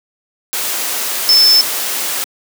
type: tone in noise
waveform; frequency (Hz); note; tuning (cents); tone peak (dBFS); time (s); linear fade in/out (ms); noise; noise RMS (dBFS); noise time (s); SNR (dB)
sine; 5274; E8; 0; -6; 1.29-1.61; 0; white; -19; 0.53-2.24; +10
effects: high-pass 300 Hz 12 dB/octave